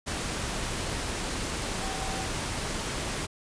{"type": "tone in noise", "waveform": "sine", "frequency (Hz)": 767, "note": "G5", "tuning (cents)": -38, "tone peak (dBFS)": -38, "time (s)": [1.81, 2.26], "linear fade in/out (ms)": 20, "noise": "pink", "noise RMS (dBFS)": -32, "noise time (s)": [0.06, 3.27], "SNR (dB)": -9, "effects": ["resampled to 22050 Hz"]}